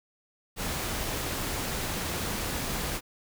pink noise, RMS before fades -32 dBFS, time 0.56-3.01 s, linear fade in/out 50 ms, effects none

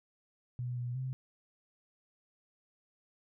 sine tone with pitch steps, 123.4 / 122.1 / 130.2 Hz, B2 / B2 / C3, -1 / -19 / -8 cents, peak -34 dBFS, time 0.59-1.13 s, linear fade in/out 0 ms, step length 180 ms, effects none

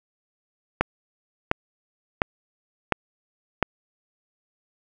click train, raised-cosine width 0.5 ms, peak -3 dBFS, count 5, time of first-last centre 0.81-3.627 s, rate 1.42 Hz, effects none

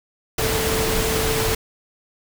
sine tone in noise, 443.1 Hz, A4, 12 cents sharp, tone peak -24 dBFS, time 0.38-1.55 s, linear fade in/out 5 ms, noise pink, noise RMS -22 dBFS, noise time 0.38-1.55 s, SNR -5 dB, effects none

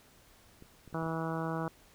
clicks, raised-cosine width 3 ms, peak -38 dBFS, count 5, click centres 0.624 / 0.877 / 0.928 / 1.026 / 1.064 s
harmonic tone, 162.6 Hz, E3, 23 cents flat, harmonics 1 / 2 / 3 / 4 / 5 / 6 / 7 / 8 / 9, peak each -36 / -39 / -41 / -42 / -43 / -44 / -44 / -45 / -46 dBFS, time 0.94-1.68 s, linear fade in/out 2 ms
effects pink hiss -61 dBFS RMS until 1.94 s

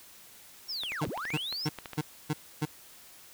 triangle linear two-way sweep, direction down then up, 5620 to 61.74 to 5620 Hz, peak -32 dBFS, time 0.68-1.68 s, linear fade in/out 20 ms, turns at 1.08 s
clicks, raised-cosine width 0.3 ms, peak -23 dBFS, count 12, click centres 0.835 / 0.92 / 1.052 / 1.176 / 1.253 / 1.304 / 1.373 / 1.526 / 1.678 / 1.787 / 1.858 / 1.933 s
25% pulse tone bursts, 152.1 Hz, D#3, 39 cents flat, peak -23 dBFS, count 6, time 1.01-2.656 s, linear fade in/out 10 ms, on 41 ms, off 280 ms
effects white hiss -53 dBFS RMS until 3.33 s

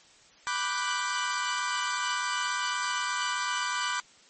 sawtooth chord, G major seventh, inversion first, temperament equal, 987.8 / 1174.7 / 1480 / 1568 Hz, B5 / D6 / F#6 / G6, 0 / 0 / 0 / 0 cents, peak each -29 / -29 / -30 / -33 dBFS, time 0.47-4 s, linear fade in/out 0 ms, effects white hiss -57 dBFS RMS until 4.29 s + MP3 32 kbps

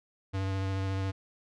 square tone with vibrato, 96.3 Hz, G2, 30 cents flat, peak -30 dBFS, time 0.33-1.12 s, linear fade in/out 20 ms, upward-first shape sine, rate 14 Hz, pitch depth 15 cents each way, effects low-pass 5000 Hz 12 dB/octave

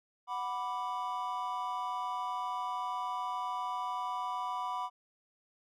triangle chord, B minor, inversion second, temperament equal, 740 / 987.8 / 1174.7 Hz, F#5 / B5 / D6, 0 / 0 / 0 cents, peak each -38 / -34 / -38 dBFS, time 0.27-4.9 s, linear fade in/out 50 ms, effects none

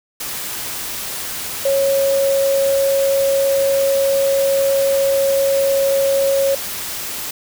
sine tone in noise, 549 Hz, C#5, 17 cents flat, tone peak -13 dBFS, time 1.65-6.55 s, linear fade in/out 5 ms, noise white, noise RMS -26 dBFS, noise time 0.2-7.31 s, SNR +10 dB, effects none

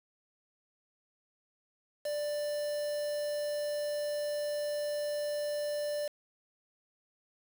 triangle tone with quantisation, 590 Hz, D5, 8 cents sharp, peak -30 dBFS, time 2.05-6.08 s, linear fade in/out 5 ms, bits 7, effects none

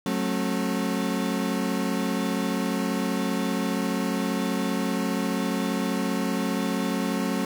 35% pulse chord, F# minor, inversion none, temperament equal with one note detuned, 185 / 220 / 270.7 Hz, F#3 / A3 / C#4, 0 / 0 / -41 cents, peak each -27 dBFS, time 0.06-7.45 s, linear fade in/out 2 ms, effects none

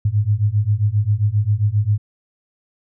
sine beating tone pair, 100.7 / 108.2 Hz, G2 / A2, +47 / -29 cents, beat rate 7.5 Hz, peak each -18 / -17 dBFS, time 0.05-1.98 s, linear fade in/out 5 ms, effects none

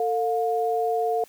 sine tone pair together, 449 / 711 Hz, A4 / F5, +35 / +31 cents, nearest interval minor sixth, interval 796 cents, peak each -24 dBFS, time 0-1.24 s, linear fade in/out 2 ms, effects white hiss -54 dBFS RMS until 1.28 s

